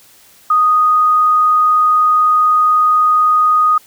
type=tone; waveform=sine; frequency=1242 Hz; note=D#6; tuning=3 cents flat; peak=-8 dBFS; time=0.5-3.78 s; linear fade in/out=5 ms; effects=white hiss -46 dBFS RMS until 3.86 s